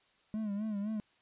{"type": "tone with vibrato", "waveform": "triangle", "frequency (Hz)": 209.4, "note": "G#3", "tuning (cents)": 15, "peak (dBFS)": -31, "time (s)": [0.34, 1], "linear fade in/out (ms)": 0, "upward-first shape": "sine", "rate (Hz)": 3.9, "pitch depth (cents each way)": 88, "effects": ["white hiss -69 dBFS RMS until 1.21 s", "resampled to 8000 Hz"]}